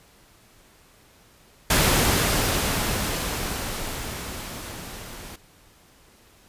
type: noise with level ramp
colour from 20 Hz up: pink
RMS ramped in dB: -18 to -40 dBFS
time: 1.7-5.36 s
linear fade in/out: 5 ms
effects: pink hiss -55 dBFS RMS until 6.48 s + resampled to 32000 Hz